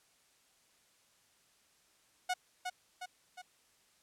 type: tone with echo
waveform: sawtooth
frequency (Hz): 731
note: F#5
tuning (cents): -21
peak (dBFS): -27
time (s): 2.29-2.34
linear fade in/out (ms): 10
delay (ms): 360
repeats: 3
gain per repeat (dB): -5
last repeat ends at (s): 3.42
effects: white hiss -69 dBFS RMS until 4.02 s + low-pass 10000 Hz 12 dB/octave